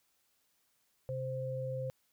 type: tone pair together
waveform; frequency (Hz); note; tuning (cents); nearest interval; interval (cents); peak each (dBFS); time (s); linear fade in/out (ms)
sine; 130.5 / 522; C3 / C5; -4 / -4; 2 octaves; 2400; -38 / -37; 1.09-1.9; 0
effects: white hiss -75 dBFS RMS until 2.12 s